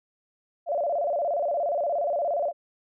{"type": "tone with vibrato", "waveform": "sine", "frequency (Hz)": 630, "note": "D#5", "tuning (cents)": 21, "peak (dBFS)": -23, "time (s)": [0.66, 2.53], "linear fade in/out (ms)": 50, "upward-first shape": "square", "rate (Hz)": 17, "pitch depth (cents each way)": 150, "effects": []}